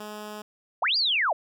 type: tone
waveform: 10% pulse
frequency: 211 Hz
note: G#3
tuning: 28 cents sharp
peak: -28 dBFS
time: 0-0.42 s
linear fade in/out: 5 ms
type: linear two-way sweep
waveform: sine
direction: up then down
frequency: 540 to 4900 to 540 Hz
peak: -21 dBFS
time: 0.82-1.33 s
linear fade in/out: 5 ms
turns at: 0.97 s
effects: none